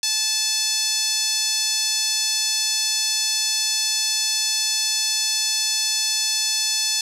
5% pulse tone with band-pass filter, 872 Hz, A5, 16 cents flat, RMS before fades -22 dBFS, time 0.03-7.01 s, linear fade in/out 2 ms, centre 5100 Hz, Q 1.6, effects none

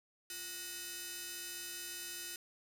5% pulse ring-modulated tone, 1108.7 Hz, C#6, in tune, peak -27 dBFS, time 0.3-2.36 s, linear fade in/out 2 ms, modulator 760 Hz, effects high-pass 400 Hz 12 dB/octave + 9-bit

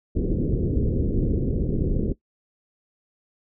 pink low-pass noise, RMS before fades -23 dBFS, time 0.15-2.13 s, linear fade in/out 10 ms, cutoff 460 Hz, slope 48 dB/octave, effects noise-tail reverb RT60 0.1 s tail -17 dB re dry

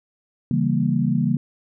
sine chord, C# diminished seventh, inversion none, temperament equal, 138.59 / 164.81 / 196 / 233.1 Hz, C#3 / E3 / G3 / Bb3, 0 / 0 / 0 / 0 cents, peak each -23 / -23 / -24 / -22 dBFS, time 0.51-1.37 s, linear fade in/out 2 ms, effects none

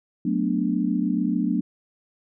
sine chord, B minor seventh, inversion second, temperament equal, 185 / 220 / 246.9 / 293.7 Hz, F#3 / A3 / B3 / D4, 0 / 0 / 0 / 0 cents, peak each -26 dBFS, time 0.25-1.61 s, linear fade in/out 5 ms, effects none

